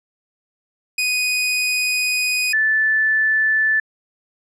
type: tone pair in turn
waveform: sawtooth / sine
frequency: 2489 / 1751.9 Hz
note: D#7 / A6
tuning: 0 / -8 cents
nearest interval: tritone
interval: 608 cents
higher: first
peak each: -14 dBFS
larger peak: neither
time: 0.98-2.53 / 2.53-3.8 s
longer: first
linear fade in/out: 5 ms
effects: low-pass 12000 Hz 12 dB/octave